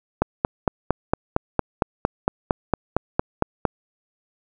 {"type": "click train", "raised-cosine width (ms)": 1, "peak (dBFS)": -3, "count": 16, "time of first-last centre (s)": [0.22, 3.652], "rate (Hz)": 4.37, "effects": []}